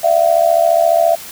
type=tone with amplitude modulation; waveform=sine; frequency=670 Hz; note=E5; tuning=28 cents sharp; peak=-5 dBFS; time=0.03-1.16 s; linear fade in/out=20 ms; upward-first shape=sine; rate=74.5 Hz; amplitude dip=85%; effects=white hiss -32 dBFS RMS until 1.31 s